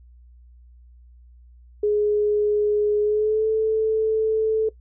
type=tone with pitch glide; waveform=sine; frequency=418 to 438.5 Hz; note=G#4 to A4; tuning=+11 to -6 cents; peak=-17 dBFS; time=1.83-4.69 s; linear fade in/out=5 ms; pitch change=+83 cents; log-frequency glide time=3.02-3.47 s; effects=noise-tail reverb RT60 0.1 s tail -19 dB re dry + added 60 Hz sine -46 dBFS peak until 4.8 s